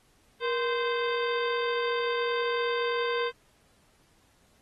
harmonic tone with a mistuned harmonic, 518 Hz, C5, 17 cents flat, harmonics 1 / 2 / 3 / 4 / 5 / 6 / 7 / 9, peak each -28 / -33 / -36 / -40 / -44 / -45 / -40 / -50 dBFS, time 0.4-3.32 s, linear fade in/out 50 ms, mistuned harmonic 1, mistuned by -150 cents, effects pink hiss -65 dBFS RMS until 4.61 s + AAC 32 kbps

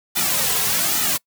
white noise with flanger, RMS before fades -20 dBFS, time 0.15-1.18 s, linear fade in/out 20 ms, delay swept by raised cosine 1.8 to 3.4 ms, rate 1.2 Hz, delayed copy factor -1, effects noise-tail reverb RT60 0.1 s tail -25 dB re dry

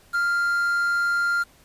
triangle tone with quantisation, 1396.9 Hz, F6, in tune, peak -18 dBFS, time 0.13-1.44 s, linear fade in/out 20 ms, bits 7, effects pink hiss -55 dBFS RMS until 1.64 s + resampled to 32000 Hz

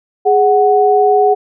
sine tone pair together, 415.3 / 741.7 Hz, G#4 / F#5, 0 / +4 cents, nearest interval minor seventh, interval 1004 cents, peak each -10 dBFS, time 0.25-1.35 s, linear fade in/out 20 ms, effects none

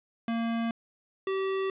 square tone pair in turn, 230.1 / 385.1 Hz, A#3 / G4, -22 / -31 cents, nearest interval major sixth, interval 891 cents, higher second, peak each -28 dBFS, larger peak neither, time 0.28-0.71 / 1.27-1.7 s, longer neither, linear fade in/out 2 ms, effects resampled to 8000 Hz + 10-bit

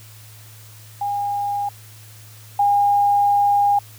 sine tone pair in turn, 812 / 812 Hz, G#5 / G#5, -39 / -39 cents, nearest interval unison, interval 0 cents, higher neither, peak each -20 / -13 dBFS, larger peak second, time 1.01-1.69 / 2.59-3.79 s, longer second, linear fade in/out 5 ms, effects added 108 Hz sine -42 dBFS peak until 3.98 s + white hiss -46 dBFS RMS until 3.98 s

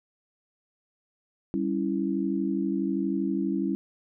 sine chord, C# diminished, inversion second, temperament equal, 196 / 277.2 / 329.6 Hz, G3 / C#4 / E4, 0 / 0 / 0 cents, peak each -29 dBFS, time 1.54-3.75 s, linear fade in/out 0 ms, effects none

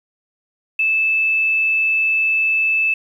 sine tone, 2625 Hz, E7, 8 cents flat, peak -14 dBFS, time 0.79-2.94 s, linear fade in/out 5 ms, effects 8-bit

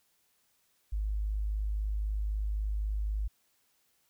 sine tone, 51.91 Hz, G#1, in tune, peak -29 dBFS, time 0.92-3.28 s, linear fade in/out 10 ms, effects white hiss -72 dBFS RMS until 4.09 s

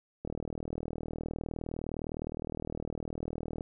click train, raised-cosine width 2 ms, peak -23 dBFS, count 134, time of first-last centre 0.25-3.609 s, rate 39.6 Hz, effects none

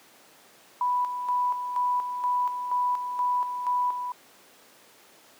sine tone with tremolo, 987.8 Hz, B5, in tune, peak -22 dBFS, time 0.81-4.12 s, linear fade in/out 2 ms, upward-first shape square, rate 2.1 Hz, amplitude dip 55%, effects pink hiss -54 dBFS RMS until 5.39 s + high-pass 300 Hz 12 dB/octave

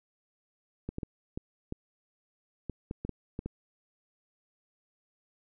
clicks, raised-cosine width 3 ms, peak -22 dBFS, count 11, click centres 0.89 / 0.984 / 1.032 / 1.375 / 1.724 / 2.697 / 2.911 / 3.05 / 3.093 / 3.391 / 3.46 s, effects none

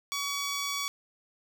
10% pulse tone, 1132 Hz, C#6, 36 cents sharp, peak -22 dBFS, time 0.12-0.88 s, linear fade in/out 0 ms, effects none

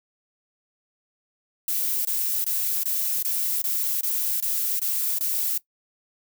violet noise bursts, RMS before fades -25 dBFS, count 10, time 1.68-5.578 s, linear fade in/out 2 ms, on 370 ms, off 22 ms, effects noise-tail reverb RT60 0.1 s tail -19 dB re dry

